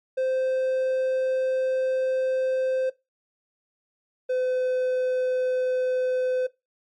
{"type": "tone pair in turn", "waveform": "triangle", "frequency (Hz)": [520, 509], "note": ["C5", "C5"], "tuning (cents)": [-11, -48], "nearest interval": "unison", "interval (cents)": 37, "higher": "first", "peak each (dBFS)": -20, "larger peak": "neither", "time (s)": [[0.17, 2.9], [4.29, 6.47]], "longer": "first", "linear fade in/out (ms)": 10, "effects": ["noise-tail reverb RT60 0.2 s tail -18 dB re dry", "MP3 48 kbps"]}